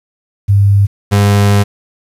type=tone pair in turn; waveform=sine / 35% pulse; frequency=100 / 101.4 Hz; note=G2 / G#2; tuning=+35 / -41 cents; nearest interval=unison; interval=24 cents; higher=second; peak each=-5 dBFS; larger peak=neither; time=0.48-0.87 / 1.11-1.64 s; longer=second; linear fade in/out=20 ms; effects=resampled to 32000 Hz + 7-bit